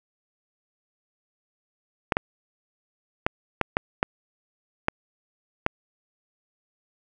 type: clicks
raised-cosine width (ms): 0.5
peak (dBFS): -5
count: 8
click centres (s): 2.122 / 2.169 / 3.265 / 3.613 / 3.769 / 4.029 / 4.884 / 5.664
effects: none